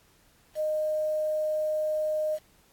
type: tone with quantisation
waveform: sine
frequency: 616 Hz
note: D#5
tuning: 17 cents flat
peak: -25 dBFS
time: 0.55-2.39 s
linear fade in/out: 50 ms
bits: 8
effects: pink hiss -62 dBFS RMS until 2.72 s + AAC 64 kbps